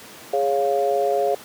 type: chord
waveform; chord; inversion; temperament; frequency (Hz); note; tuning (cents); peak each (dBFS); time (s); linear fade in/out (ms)
sine; Db major; second; equal; 415.3 / 554.4 / 698.5; Ab4 / Db5 / F5; 0 / 0 / 0; -22; 0.33-1.35; 5
effects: pink hiss -41 dBFS RMS until 1.44 s + high-pass 200 Hz 12 dB/octave